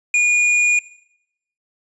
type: tone with tanh clipping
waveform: sine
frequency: 2440 Hz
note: D#7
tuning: 34 cents flat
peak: -14 dBFS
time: 0.14-0.79 s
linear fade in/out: 2 ms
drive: 11 dB
effects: noise-tail reverb RT60 0.8 s tail -19 dB re dry + resampled to 22050 Hz